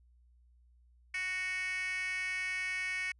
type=tone with high-pass filter; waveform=10% pulse; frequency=370 Hz; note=F#4; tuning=in tune; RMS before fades=-36 dBFS; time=1.14-3.12 s; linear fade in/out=5 ms; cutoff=2100 Hz; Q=7.8; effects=added 60 Hz sine -61 dBFS peak until 3.19 s + resampled to 24000 Hz